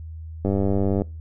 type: click train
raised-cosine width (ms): 2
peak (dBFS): -10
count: 57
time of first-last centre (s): 0.45-1.019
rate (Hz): 98.4
effects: noise-tail reverb RT60 0.3 s tail -23 dB re dry + added 80 Hz sine -33 dBFS peak until 1.2 s